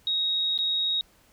sine tone with dropouts, 3774 Hz, A#7, 21 cents sharp, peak -23 dBFS, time 0.07-1.01 s, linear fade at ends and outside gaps 1 ms, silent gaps 0.577-0.588 s, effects pink hiss -60 dBFS RMS until 1.32 s

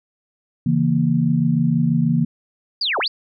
sine chord, A# diminished, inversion first, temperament equal, 138.59 / 164.81 / 233.1 Hz, C#3 / E3 / A#3, 0 / 0 / 0 cents, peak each -21 / -18 / -19 dBFS, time 0.66-2.25 s, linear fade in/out 5 ms
sine linear two-way sweep, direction down then up, 4978 to 341.8 to 4978 Hz, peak -18 dBFS, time 2.81-3.08 s, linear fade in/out 5 ms, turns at 2.99 s
effects none

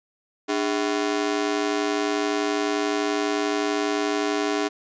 sawtooth ring-modulated tone, 353.6 Hz, F4, 22 cents sharp, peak -15 dBFS, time 0.48-4.69 s, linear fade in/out 20 ms, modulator 55.8 Hz, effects resampled to 16000 Hz

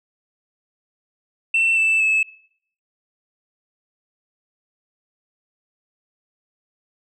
sine tone with pitch steps, 2687 / 2645 / 2604 Hz, E7 / E7 / E7, +33 / +5 / -22 cents, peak -13 dBFS, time 1.54-2.23 s, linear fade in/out 5 ms, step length 230 ms, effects noise-tail reverb RT60 0.6 s tail -20 dB re dry + tanh soft clip ceiling -13 dBFS

